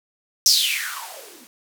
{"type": "noise with band-pass filter sweep", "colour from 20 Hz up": "violet", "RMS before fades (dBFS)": -23, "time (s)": [0.46, 1.47], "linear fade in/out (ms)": 0, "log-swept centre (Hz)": [5700, 220], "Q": 8.5, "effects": []}